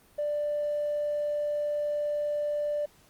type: tone with tanh clipping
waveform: triangle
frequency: 590 Hz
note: D5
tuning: 8 cents sharp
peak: -26 dBFS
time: 0.18-2.86 s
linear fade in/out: 10 ms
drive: 1 dB
effects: pink hiss -60 dBFS RMS until 3.09 s + Opus 32 kbps